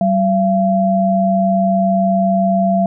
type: tone pair together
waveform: sine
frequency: 191.4 / 681.3 Hz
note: G3 / F5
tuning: -41 / -43 cents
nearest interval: octave + minor seventh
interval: 2198 cents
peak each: -14 dBFS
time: 0.01-2.86 s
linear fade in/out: 2 ms
effects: none